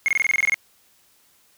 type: tone bursts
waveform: triangle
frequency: 2155 Hz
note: C#7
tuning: 49 cents flat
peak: -14 dBFS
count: 11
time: 0.06-0.543 s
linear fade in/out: 0 ms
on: 23 ms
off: 23 ms
effects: white hiss -59 dBFS RMS until 1.57 s